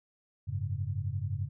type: chord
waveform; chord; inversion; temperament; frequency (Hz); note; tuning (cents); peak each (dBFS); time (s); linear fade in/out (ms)
sine; F# suspended second; none; just; 92.5 / 104.06 / 138.75; F#2 / G#2 / C#3; 0 / +4 / +2; -35 / -34 / -37; 0.47-1.49; 20
effects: none